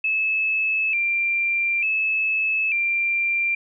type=tone with vibrato; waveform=sine; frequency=2485 Hz; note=D#7; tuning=3 cents flat; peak=-19 dBFS; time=0.04-3.55 s; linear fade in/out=5 ms; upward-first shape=square; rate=0.56 Hz; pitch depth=80 cents each way; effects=none